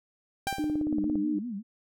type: click train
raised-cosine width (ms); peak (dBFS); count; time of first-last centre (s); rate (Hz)
2; -24; 13; 0.47-1.156; 17.5
type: tone with exponential decay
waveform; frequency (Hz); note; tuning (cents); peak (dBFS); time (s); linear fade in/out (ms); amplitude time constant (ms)
sawtooth; 788; G5; +9; -22; 0.47-0.83; 2; 78
type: tone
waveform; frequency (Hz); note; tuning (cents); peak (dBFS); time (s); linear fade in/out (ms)
sine; 302.7; D#4; -48; -26; 0.59-1.39; 5
type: tone with vibrato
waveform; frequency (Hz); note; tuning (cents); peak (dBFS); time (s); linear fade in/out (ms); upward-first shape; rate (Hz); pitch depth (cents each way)
sine; 220; A3; 0; -32; 0.88-1.63; 50; sine; 5.5; 210
effects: none